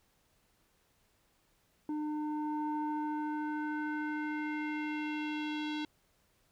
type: tone with low-pass filter sweep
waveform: square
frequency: 302.2 Hz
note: D4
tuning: 50 cents sharp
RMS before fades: -36 dBFS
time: 1.89-5.85 s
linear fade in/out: 2 ms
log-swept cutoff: 630 to 3700 Hz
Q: 2.8
effects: pink hiss -72 dBFS RMS until 6.51 s

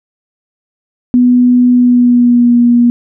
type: tone with pitch glide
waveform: sine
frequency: 246.9 to 239.6 Hz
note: B3 to A#3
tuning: 0 to +48 cents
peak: -4 dBFS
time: 1.14-2.9 s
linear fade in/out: 0 ms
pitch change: -52 cents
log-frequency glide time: 1.73-2.56 s
effects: none

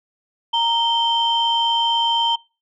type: tone pair together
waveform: sine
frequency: 928 / 3121 Hz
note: A#5 / G7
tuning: -8 / -8 cents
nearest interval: octave + major sixth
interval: 2100 cents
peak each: -18 dBFS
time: 0.53-2.36 s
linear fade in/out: 10 ms
effects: noise-tail reverb RT60 0.3 s tail -24 dB re dry + tanh soft clip ceiling -9 dBFS

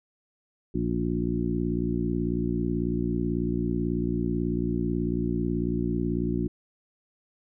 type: harmonic tone with a mistuned harmonic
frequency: 58.2 Hz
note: A#1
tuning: 2 cents flat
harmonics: 1 / 2 / 3 / 4 / 5 / 6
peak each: -33 / -34 / -30 / -31 / -31 / -32 dBFS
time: 0.74-6.48 s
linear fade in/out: 10 ms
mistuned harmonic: 6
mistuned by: +28 cents
effects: none

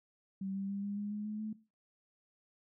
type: tone with pitch steps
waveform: sine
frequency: 192.8 / 195.94 / 199.14 / 202.4 / 205.7 / 209 / 212.4 / 215.9 Hz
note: G3 / G3 / G3 / G#3 / G#3 / G#3 / G#3 / A3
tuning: -28 / -1 / +28 / -44 / -16 / +11 / +39 / -33 cents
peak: -36 dBFS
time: 0.41-1.53 s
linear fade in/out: 5 ms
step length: 140 ms
effects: noise-tail reverb RT60 0.3 s tail -18 dB re dry

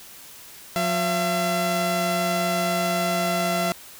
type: tone pair together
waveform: sawtooth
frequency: 179.31 / 677 Hz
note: F3 / E5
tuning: +46 / +46 cents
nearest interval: octave + major seventh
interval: 2300 cents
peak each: -22 / -19 dBFS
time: 0.76-3.72 s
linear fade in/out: 0 ms
effects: white hiss -44 dBFS RMS until 3.99 s

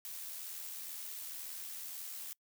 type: noise with amplitude modulation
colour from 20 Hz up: blue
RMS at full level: -43 dBFS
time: 0.05-2.33 s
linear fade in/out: 0 ms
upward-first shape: sine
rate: 82 Hz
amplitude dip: 35%
effects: noise-tail reverb RT60 0.1 s tail -24 dB re dry

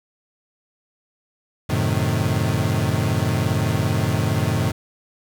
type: chord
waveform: 35% pulse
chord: F# diminished seventh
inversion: none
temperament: equal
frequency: 92.5 / 110 / 130.81 / 155.56 Hz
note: F#2 / A2 / C3 / Eb3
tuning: 0 / 0 / 0 / 0 cents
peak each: -23 / -21 / -23 / -23 dBFS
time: 1.69-4.72 s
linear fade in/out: 10 ms
effects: 8-bit

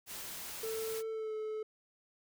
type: noise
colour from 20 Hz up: white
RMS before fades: -44 dBFS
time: 0.06-1.03 s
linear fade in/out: 50 ms
type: tone with pitch glide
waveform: triangle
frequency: 444.6 to 432.9 Hz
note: A4 to A4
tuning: +18 to -28 cents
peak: -34 dBFS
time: 0.63-1.63 s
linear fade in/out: 5 ms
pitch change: -46 cents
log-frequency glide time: 1.09-1.34 s
effects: none

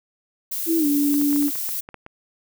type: noise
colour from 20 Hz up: violet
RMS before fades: -27 dBFS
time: 0.51-1.81 s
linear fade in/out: 10 ms
type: tone with pitch glide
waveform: sine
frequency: 329.6 to 288.6 Hz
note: E4 to D4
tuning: 0 to -30 cents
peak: -17 dBFS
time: 0.66-1.51 s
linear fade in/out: 50 ms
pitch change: -230 cents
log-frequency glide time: 0.78-0.86 s
type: clicks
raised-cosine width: 0.5 ms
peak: -23 dBFS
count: 11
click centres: 1.142 / 1.215 / 1.329 / 1.361 / 1.425 / 1.483 / 1.556 / 1.69 / 1.889 / 1.943 / 2.064 s
effects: none

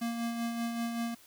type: tone with tremolo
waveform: square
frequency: 233.1 Hz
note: A#3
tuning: in tune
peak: -31 dBFS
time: 0.01-1.15 s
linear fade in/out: 10 ms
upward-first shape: sine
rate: 5.2 Hz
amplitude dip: 40%
effects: white hiss -58 dBFS RMS until 1.26 s

